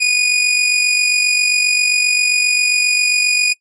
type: tone with amplitude modulation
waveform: sawtooth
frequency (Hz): 2463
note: D#7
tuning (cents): -18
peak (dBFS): -6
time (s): 0-3.54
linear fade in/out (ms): 20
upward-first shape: sine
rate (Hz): 47.5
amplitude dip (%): 45
effects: noise-tail reverb RT60 0.1 s tail -23 dB re dry + resampled to 22050 Hz